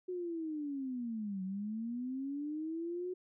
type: linear two-way sweep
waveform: sine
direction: down then up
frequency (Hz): 368.7 to 185.2 to 368.7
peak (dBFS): -36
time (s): 0.08-3.14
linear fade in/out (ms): 10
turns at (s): 1.43
effects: none